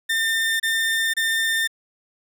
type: tone bursts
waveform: 30% pulse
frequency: 1804 Hz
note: A6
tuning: 43 cents sharp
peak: -17 dBFS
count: 3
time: 0.09-1.676 s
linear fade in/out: 10 ms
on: 510 ms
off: 28 ms
effects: none